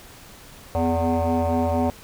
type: tone with frequency modulation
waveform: sine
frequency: 246.9 Hz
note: B3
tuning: in tune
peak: -17 dBFS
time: 0.75-1.9 s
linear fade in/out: 0 ms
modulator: 166 Hz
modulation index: 3.6
effects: tanh soft clip ceiling -16 dBFS + pink hiss -45 dBFS RMS until 2.03 s